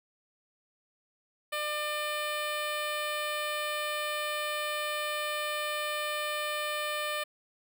10% pulse tone with notch filter, 600 Hz, D5, 37 cents sharp, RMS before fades -33 dBFS, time 1.52-7.24 s, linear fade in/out 10 ms, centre 6300 Hz, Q 1.5, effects none

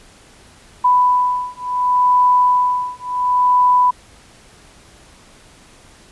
sine beating tone pair, 993 / 993.7 Hz, B5 / B5, +9 / +10 cents, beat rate 0.7 Hz, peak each -15 dBFS, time 0.84-3.91 s, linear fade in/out 10 ms, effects pink hiss -46 dBFS RMS until 6.11 s + resampled to 24000 Hz

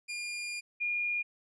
sawtooth / sine tone pair in turn, 2413 / 2425 Hz, D7 / D#7, +46 / -45 cents, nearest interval unison, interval 9 cents, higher second, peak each -32 / -29 dBFS, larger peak second, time 0.08-0.61 / 0.8-1.23 s, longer first, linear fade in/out 20 ms, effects resampled to 22050 Hz

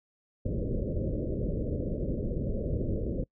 pink low-pass noise, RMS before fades -31 dBFS, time 0.45-3.24 s, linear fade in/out 5 ms, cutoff 590 Hz, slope 96 dB/octave, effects noise-tail reverb RT60 0.1 s tail -25 dB re dry

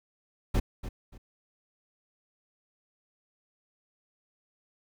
brown noise with echo, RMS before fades -23 dBFS, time 0.54-0.6 s, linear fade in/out 10 ms, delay 290 ms, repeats 2, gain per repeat -12 dB, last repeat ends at 1.18 s, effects none

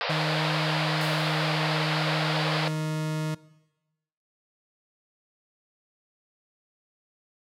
pink band-pass noise, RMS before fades -29 dBFS, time 0.01-2.68 s, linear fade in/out 0 ms, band 470 to 5000 Hz, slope 96 dB/octave
40% pulse tone, 155.56 Hz, D#3, in tune, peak -26 dBFS, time 0.09-3.35 s, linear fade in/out 10 ms
blue noise with exponential decay, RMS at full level -38 dBFS, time 1.01-2.03 s, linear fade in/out 0 ms, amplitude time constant 220 ms
effects noise-tail reverb RT60 1.0 s tail -20 dB re dry + low-pass 11000 Hz 12 dB/octave

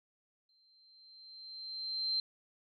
sine tone with exponential growth, 4128 Hz, C8, 24 cents flat, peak -29 dBFS, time 0.49-2.2 s, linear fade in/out 2 ms, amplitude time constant 370 ms, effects none

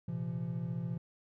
triangle chord, Bb suspended second, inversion none, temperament equal with one note detuned, 116.54 / 130.81 / 170.43 Hz, Bb2 / C3 / F3, 0 / 0 / -42 cents, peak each -39 / -37 / -35 dBFS, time 0.08-0.98 s, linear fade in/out 5 ms, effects none

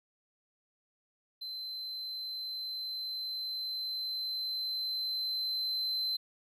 triangle tone with level ramp, 4075 Hz, C8, 47 cents flat, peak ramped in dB -37 to -29 dBFS, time 1.41-6.17 s, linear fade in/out 10 ms, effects none

